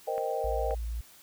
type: chord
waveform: sine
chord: C minor seventh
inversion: third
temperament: equal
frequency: 466.2 / 523.3 / 622.3 / 784 Hz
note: Bb4 / C5 / Eb5 / G5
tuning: 0 / 0 / 0 / 0 cents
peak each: -34 dBFS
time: 0.07-0.75 s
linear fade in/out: 10 ms
type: clicks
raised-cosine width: 0.5 ms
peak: -28 dBFS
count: 2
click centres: 0.18 / 0.709 s
type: tone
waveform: sine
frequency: 56.9 Hz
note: A#1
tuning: 41 cents flat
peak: -31 dBFS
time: 0.44-1.01 s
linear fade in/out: 5 ms
effects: white hiss -55 dBFS RMS until 1.22 s